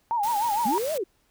sine tone with vibrato, 880 Hz, A5, in tune, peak -22 dBFS, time 0.11-0.78 s, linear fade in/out 0 ms, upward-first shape sine, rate 6.5 Hz, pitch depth 150 cents each way
white noise, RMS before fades -37 dBFS, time 0.23-0.98 s, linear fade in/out 5 ms
sine linear two-way sweep, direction up then down, 191 to 659.3 to 332.2 Hz, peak -25 dBFS, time 0.65-1.04 s, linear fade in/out 10 ms, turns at 0.93 s
effects pink hiss -67 dBFS RMS until 1.3 s

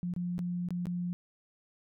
sine tone with dropouts, 176.5 Hz, F3, 19 cents sharp, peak -31 dBFS, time 0.03-1.13 s, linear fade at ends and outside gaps 0 ms, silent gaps 0.138-0.163 / 0.381-0.391 / 0.687-0.706 / 0.856-0.869 s, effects none

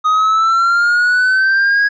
triangle exponential sweep, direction up, 1244.5 to 1661.2 Hz, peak -8 dBFS, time 0.04-1.89 s, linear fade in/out 20 ms, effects resampled to 16000 Hz

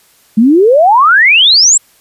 sine exponential sweep, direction up, 208 to 7902 Hz, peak -3 dBFS, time 0.37-1.78 s, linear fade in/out 10 ms, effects white hiss -48 dBFS RMS until 2 s + resampled to 32000 Hz

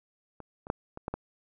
clicks, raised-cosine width 1 ms, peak -29 / -29 / -13 / -26 / -18 / -18 dBFS, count 6, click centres 0.403 / 0.669 / 0.701 / 0.974 / 1.081 / 1.14 s, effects none

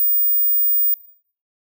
sine tone, 15000 Hz, A#9, 10 cents sharp, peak -13 dBFS, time 0-0.94 s, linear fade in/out 0 ms, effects noise-tail reverb RT60 0.5 s tail -18 dB re dry + tanh soft clip ceiling -9 dBFS

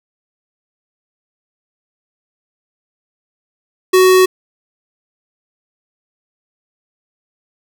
square tone, 372 Hz, F#4, 9 cents sharp, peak -7 dBFS, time 3.93-4.26 s, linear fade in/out 10 ms, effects none

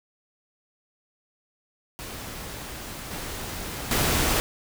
pink noise with level steps, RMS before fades -37 / -34 / -23 dBFS, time 1.99-4.4 s, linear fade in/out 0 ms, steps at 3.11 / 3.91 s, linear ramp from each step 2 ms, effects none

